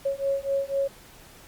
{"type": "beating tone pair", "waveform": "sine", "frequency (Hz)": [549, 553], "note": ["C#5", "C#5"], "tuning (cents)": [-17, -4], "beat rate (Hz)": 4, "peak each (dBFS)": -27, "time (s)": [0.05, 0.88], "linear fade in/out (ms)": 10, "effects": ["pink hiss -50 dBFS RMS until 1.47 s", "Opus 48 kbps"]}